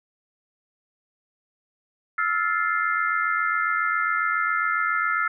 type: chord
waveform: sine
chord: F major seventh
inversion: third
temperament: just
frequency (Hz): 1309.6 / 1396.9 / 1746.1 / 2095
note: E6 / F6 / A6 / C7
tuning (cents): -12 / 0 / -14 / +2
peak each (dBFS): -25 / -25 / -29 / -29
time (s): 2.18-5.28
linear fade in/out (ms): 5
effects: none